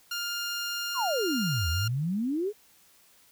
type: tone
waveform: 15% pulse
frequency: 1405 Hz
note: F6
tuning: 10 cents sharp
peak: -24 dBFS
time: 0.11-1.88 s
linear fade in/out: 5 ms
type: exponential two-way sweep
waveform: sine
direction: down then up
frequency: 1176 to 77.3 to 439.5 Hz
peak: -26 dBFS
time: 0.94-2.53 s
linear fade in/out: 50 ms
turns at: 1.69 s
effects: white hiss -60 dBFS RMS until 3.31 s